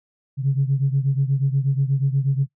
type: beating tone pair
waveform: sine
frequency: 134.6 / 142.9 Hz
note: C3 / D3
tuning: +49 / -47 cents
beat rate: 8.3 Hz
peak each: -18 / -21 dBFS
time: 0.37-2.47 s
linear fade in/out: 50 ms
effects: noise-tail reverb RT60 0.1 s tail -19 dB re dry + tanh soft clip ceiling -10 dBFS